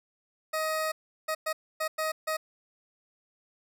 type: tone bursts at uneven times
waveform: 20% pulse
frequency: 629 Hz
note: D#5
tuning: 19 cents sharp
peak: -23 dBFS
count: 6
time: 0.53-0.92 / 1.28-1.35 / 1.46-1.53 / 1.8-1.88 / 1.98-2.12 / 2.27-2.37 s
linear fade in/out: 10 ms
effects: none